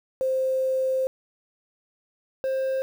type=tone pair in turn; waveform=sine / triangle; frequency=523.3 / 529.4 Hz; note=C5 / C5; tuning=0 / +20 cents; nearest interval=unison; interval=20 cents; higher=second; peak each=-21 dBFS; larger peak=neither; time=0.21-1.07 / 2.44-2.82 s; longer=first; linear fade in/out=0 ms; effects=8-bit